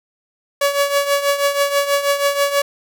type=tone with tremolo; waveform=sawtooth; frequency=566 Hz; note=C#5; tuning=36 cents sharp; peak=-8 dBFS; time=0.61-2.62 s; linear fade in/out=5 ms; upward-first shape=triangle; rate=6.2 Hz; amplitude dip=75%; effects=none